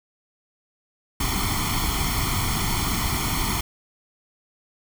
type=noise with comb filter; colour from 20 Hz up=pink; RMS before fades=-24 dBFS; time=1.2-3.61 s; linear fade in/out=5 ms; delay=0.92 ms; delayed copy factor=+0.9; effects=none